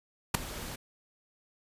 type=noise with ADSR envelope; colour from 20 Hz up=pink; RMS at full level=-20 dBFS; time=0.34-0.76 s; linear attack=9 ms; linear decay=5 ms; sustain=-20 dB; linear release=8 ms; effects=resampled to 32000 Hz